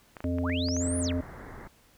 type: clicks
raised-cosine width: 0.5 ms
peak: -26 dBFS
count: 7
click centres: 0.168 / 0.205 / 0.242 / 0.385 / 0.497 / 0.686 / 0.766 s
type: harmonic tone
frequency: 87.31 Hz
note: F2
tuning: in tune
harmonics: 1 / 3 / 5 / 7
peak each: -30 / -29 / -41 / -36 dBFS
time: 0.24-1.21 s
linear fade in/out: 5 ms
type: linear two-way sweep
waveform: sine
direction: up then down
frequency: 305 to 9956 to 305 Hz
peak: -33 dBFS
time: 0.41-1.14 s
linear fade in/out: 50 ms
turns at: 0.99 s
type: low-pass noise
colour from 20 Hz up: pink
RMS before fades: -44 dBFS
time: 0.8-1.68 s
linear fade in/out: 10 ms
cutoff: 2100 Hz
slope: 96 dB/octave
effects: pink hiss -61 dBFS RMS until 1.97 s